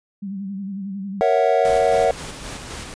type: tone with vibrato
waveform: sine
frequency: 196 Hz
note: G3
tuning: in tune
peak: -26 dBFS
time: 0.22-1.21 s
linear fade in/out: 10 ms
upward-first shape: sine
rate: 11 Hz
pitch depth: 63 cents each way
type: chord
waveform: triangle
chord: F# dominant seventh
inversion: first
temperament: equal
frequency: 466.2 / 554.4 / 659.3 / 740 Hz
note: A#4 / C#5 / E5 / F#5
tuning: 0 / 0 / 0 / 0 cents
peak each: -18 dBFS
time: 1.21-2.11 s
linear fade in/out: 0 ms
type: noise with tremolo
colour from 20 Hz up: pink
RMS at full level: -32 dBFS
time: 1.65-2.94 s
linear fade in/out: 0 ms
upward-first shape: square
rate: 3.8 Hz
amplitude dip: 30%
effects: resampled to 22050 Hz